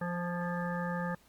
harmonic tone with a mistuned harmonic, 174.61 Hz, F3, in tune, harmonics 1 / 3 / 5 / 7 / 9 / 10, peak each -34 / -39 / -41 / -42 / -44 / -44 dBFS, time 0.01-1.15 s, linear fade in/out 5 ms, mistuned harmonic 9, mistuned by +46 cents, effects pink hiss -64 dBFS RMS until 1.28 s + Opus 32 kbps

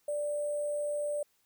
sine tone with sample-and-hold, 587 Hz, D5, 1 cent flat, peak -30 dBFS, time 0.08-1.23 s, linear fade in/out 5 ms, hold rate 8820 Hz, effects white hiss -72 dBFS RMS until 1.45 s

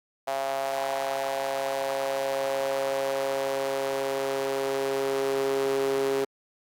sawtooth tone with high-pass filter sweep, 136 Hz, C#3, 33 cents flat, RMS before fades -28 dBFS, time 0.27-6.25 s, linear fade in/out 10 ms, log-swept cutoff 680 to 390 Hz, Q 5, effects AAC 48 kbps

